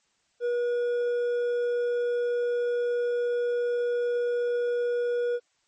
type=tone with hard clipping; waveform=triangle; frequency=482.2 Hz; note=B4; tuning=41 cents flat; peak=-25 dBFS; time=0.4-5.4 s; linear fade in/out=50 ms; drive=7 dB; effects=white hiss -70 dBFS RMS until 5.67 s + MP3 32 kbps